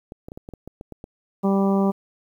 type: clicks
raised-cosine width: 2 ms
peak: -23 dBFS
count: 10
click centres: 0.121 / 0.285 / 0.319 / 0.375 / 0.489 / 0.537 / 0.676 / 0.811 / 0.923 / 1.041 s
type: harmonic tone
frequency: 196 Hz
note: G3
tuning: in tune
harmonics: 1 / 2 / 3 / 4 / 5 / 6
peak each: -18 / -24 / -28 / -30 / -32 / -34 dBFS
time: 1.43-1.92 s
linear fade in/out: 20 ms
effects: 9-bit